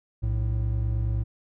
triangle tone pair together, 60.5 / 110 Hz, B1 / A2, -35 / 0 cents, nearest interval minor seventh, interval 1035 cents, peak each -24 / -24 dBFS, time 0.22-1.24 s, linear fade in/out 20 ms, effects none

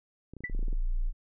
clicks, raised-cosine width 3 ms, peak -31 dBFS, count 10, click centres 0.336 / 0.367 / 0.406 / 0.438 / 0.498 / 0.549 / 0.592 / 0.629 / 0.682 / 0.729 s
sine tone with exponential decay, 1975.5 Hz, B6, in tune, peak -28 dBFS, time 0.44-0.53 s, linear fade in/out 5 ms, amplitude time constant 18 ms
sine tone, 29 Hz, A#0, 8 cents flat, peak -25 dBFS, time 0.49-1.13 s, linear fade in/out 50 ms
effects none

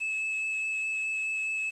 triangle tone with vibrato, 2600 Hz, E7, 24 cents flat, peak -27 dBFS, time 0-1.71 s, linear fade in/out 20 ms, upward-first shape triangle, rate 4.8 Hz, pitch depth 10 cents each way, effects resampled to 24000 Hz + 9-bit

